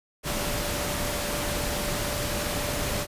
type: tone in noise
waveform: sine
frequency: 585 Hz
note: D5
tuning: 7 cents flat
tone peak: -35 dBFS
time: 0.23-3.07 s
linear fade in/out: 50 ms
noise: pink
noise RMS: -29 dBFS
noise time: 0.23-3.07 s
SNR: -9 dB
effects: resampled to 32000 Hz